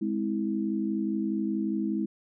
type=chord; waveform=sine; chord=Ab augmented; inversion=none; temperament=just; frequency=207.7 / 259.6 / 324.5 Hz; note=Ab3 / C4 / E4; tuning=0 / -13 / -27 cents; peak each=-29 / -34 / -30 dBFS; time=0.01-2.06 s; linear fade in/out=10 ms; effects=none